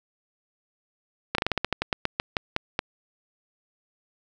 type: slowing click train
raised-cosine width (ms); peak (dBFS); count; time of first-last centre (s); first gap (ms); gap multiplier
0.3; -7; 15; 1.35-2.791; 33; 1.16
effects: none